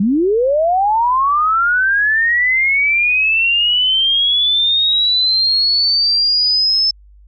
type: linear sweep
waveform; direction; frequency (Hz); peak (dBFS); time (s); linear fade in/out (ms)
sine; up; 183.2 to 5274; -11; 0-6.91; 5
effects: added 50 Hz sine -41 dBFS peak until 7.27 s